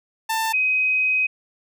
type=tone pair in turn; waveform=sawtooth / sine; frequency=891 / 2520 Hz; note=A5 / D#7; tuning=+22 / +21 cents; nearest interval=octave + tritone; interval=1799 cents; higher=second; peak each=-17 dBFS; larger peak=neither; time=0.29-0.53 / 0.53-1.27 s; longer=second; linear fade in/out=10 ms; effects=none